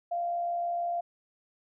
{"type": "tone with frequency modulation", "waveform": "sine", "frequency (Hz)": 693, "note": "F5", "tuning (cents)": -14, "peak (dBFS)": -28, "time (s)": [0.11, 1.01], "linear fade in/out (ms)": 10, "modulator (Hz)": 66.4, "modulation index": 0.22, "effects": []}